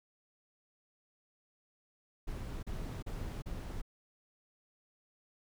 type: noise bursts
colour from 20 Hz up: brown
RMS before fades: -40 dBFS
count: 4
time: 2.27-3.818 s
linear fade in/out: 10 ms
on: 360 ms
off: 36 ms
effects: none